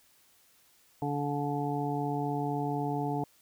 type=harmonic tone; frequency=144.1 Hz; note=D3; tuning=33 cents flat; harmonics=1 / 2 / 3 / 5 / 6; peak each=-34 / -34 / -37 / -36 / -37 dBFS; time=1.02-3.24 s; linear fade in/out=2 ms; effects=white hiss -64 dBFS RMS until 3.41 s